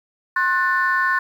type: chord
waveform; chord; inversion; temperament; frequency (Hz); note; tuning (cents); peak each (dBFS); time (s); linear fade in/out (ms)
sine; F# diminished; second; just; 1065.6 / 1480 / 1776; C6 / F#6 / A6; +31 / 0 / +16; -20; 0.36-1.19; 5
effects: tanh soft clip ceiling -9 dBFS + 8-bit